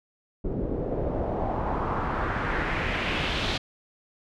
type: noise with low-pass filter sweep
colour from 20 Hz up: pink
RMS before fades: -28 dBFS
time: 0.44-3.58 s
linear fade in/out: 10 ms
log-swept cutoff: 360 to 3800 Hz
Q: 2.2
effects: none